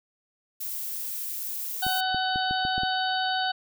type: noise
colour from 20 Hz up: violet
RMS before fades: -33 dBFS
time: 0.6-2.01 s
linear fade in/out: 10 ms
type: harmonic tone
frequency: 751 Hz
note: F#5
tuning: 26 cents sharp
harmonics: 1 / 2 / 4 / 5 / 6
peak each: -27 / -30 / -33 / -34 / -35 dBFS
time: 1.82-3.52 s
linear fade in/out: 10 ms
type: clicks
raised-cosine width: 3 ms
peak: -22 dBFS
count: 7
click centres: 1.866 / 2.146 / 2.359 / 2.51 / 2.651 / 2.78 / 2.834 s
effects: none

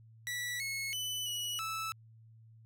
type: tone with pitch steps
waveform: sawtooth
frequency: 1952 / 2183 / 2997 / 2928 / 1312 Hz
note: B6 / C#7 / F#7 / F#7 / E6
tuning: -21 / -27 / +22 / -19 / -9 cents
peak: -32 dBFS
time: 0.27-1.92 s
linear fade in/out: 0 ms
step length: 330 ms
effects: added 112 Hz sine -55 dBFS peak until 2.65 s

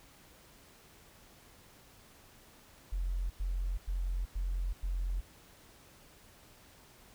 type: tone bursts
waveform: sine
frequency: 44.28 Hz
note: F1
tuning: 25 cents sharp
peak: -30 dBFS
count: 5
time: 2.92-5.208 s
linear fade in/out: 10 ms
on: 380 ms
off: 97 ms
effects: tanh soft clip ceiling -26 dBFS + pink hiss -59 dBFS RMS until 7.14 s

